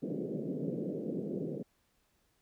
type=band-pass noise; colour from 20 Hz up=pink; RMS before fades=-37 dBFS; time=0.02-1.63 s; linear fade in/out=10 ms; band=150 to 520 Hz; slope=48 dB/octave; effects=pink hiss -74 dBFS RMS until 2.41 s